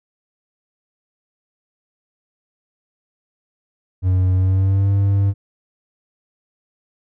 triangle tone with pitch glide, 92.5 to 99.14 Hz, F#2 to G2, 0 to +20 cents, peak -11 dBFS, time 4.02-5.34 s, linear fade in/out 50 ms, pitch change +120 cents, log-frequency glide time 4.34-4.9 s, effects none

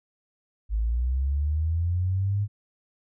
sine linear sweep, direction up, 51.4 to 104.2 Hz, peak -22 dBFS, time 0.69-2.48 s, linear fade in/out 50 ms, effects none

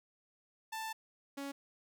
sawtooth tone pair in turn, 885 / 278.8 Hz, A5 / C#4, +10 / +10 cents, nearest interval octave + minor sixth, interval 2000 cents, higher first, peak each -35 / -36 dBFS, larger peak first, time 0.72-0.93 / 1.37-1.52 s, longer first, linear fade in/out 10 ms, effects none

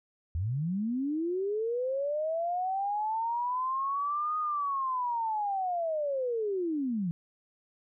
sine linear two-way sweep, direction up then down, 75.7 to 1244.5 to 161.2 Hz, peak -28 dBFS, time 0.35-7.11 s, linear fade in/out 0 ms, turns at 4.38 s, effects none

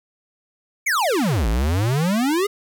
square exponential two-way sweep, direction down then up, 2349 to 50.8 to 423.8 Hz, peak -18 dBFS, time 0.86-2.47 s, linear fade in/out 10 ms, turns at 1.48 s, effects none

